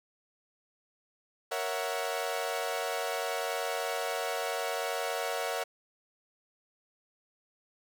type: chord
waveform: sawtooth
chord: F# dominant seventh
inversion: first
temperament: equal with one note detuned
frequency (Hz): 466.2 / 556.3 / 659.3 / 740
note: A#4 / C#5 / E5 / F#5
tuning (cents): 0 / +6 / 0 / 0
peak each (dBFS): -33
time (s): 1.51-5.64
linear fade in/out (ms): 10
effects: none